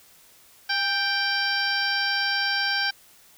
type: harmonic tone with a mistuned harmonic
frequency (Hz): 784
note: G5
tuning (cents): 0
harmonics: 1 / 2 / 3 / 4 / 5 / 6 / 7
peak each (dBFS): -32 / -25 / -33 / -32 / -36 / -29 / -32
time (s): 0.69-2.91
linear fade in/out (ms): 10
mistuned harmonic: 1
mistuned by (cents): +50
effects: white hiss -54 dBFS RMS until 3.37 s